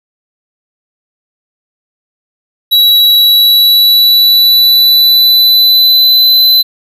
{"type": "tone with pitch glide", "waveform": "square", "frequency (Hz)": [3904, 4030], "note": ["B7", "B7"], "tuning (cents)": [-21, 34], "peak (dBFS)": -4, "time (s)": [2.71, 6.63], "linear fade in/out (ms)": 20, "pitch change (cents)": 55, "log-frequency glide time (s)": [3.02, 6.44], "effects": []}